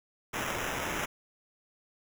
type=noise with sample-and-hold; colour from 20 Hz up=white; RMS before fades=-34 dBFS; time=0.33-1.06 s; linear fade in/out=10 ms; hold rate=4410 Hz; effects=none